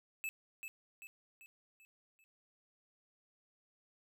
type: tone with echo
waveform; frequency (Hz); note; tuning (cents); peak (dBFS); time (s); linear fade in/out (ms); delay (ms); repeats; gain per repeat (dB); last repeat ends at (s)
square; 2614; E7; -15; -38; 0.24-0.29; 0; 390; 5; -6; 2.24
effects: none